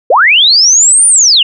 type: linear two-way sweep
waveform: sine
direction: up then down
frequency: 423.4 to 9397 to 2699 Hz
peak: -3 dBFS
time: 0.1-1.43 s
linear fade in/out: 5 ms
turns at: 1.07 s
effects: none